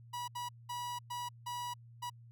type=tone bursts at uneven times; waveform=45% pulse; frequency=972 Hz; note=B5; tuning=28 cents flat; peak=-38 dBFS; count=6; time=0.13-0.28 / 0.35-0.49 / 0.69-0.99 / 1.1-1.29 / 1.46-1.74 / 2.02-2.1 s; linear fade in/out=10 ms; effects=added 117 Hz sine -53 dBFS peak until 2.31 s